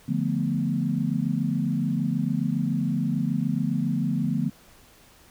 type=chord; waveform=sine; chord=B half-diminished seventh; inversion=first; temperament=equal; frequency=146.83 / 174.61 / 220 / 246.9 Hz; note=D3 / F3 / A3 / B3; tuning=0 / 0 / 0 / 0 cents; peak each=-28 dBFS; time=0.08-4.5 s; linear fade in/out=10 ms; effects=pink hiss -54 dBFS RMS until 5.3 s